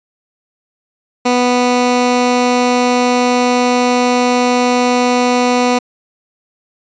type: tone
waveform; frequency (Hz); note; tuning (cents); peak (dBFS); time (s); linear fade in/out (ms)
15% pulse; 246.9; B3; 0; -4; 1.25-5.79; 10
effects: resampled to 16000 Hz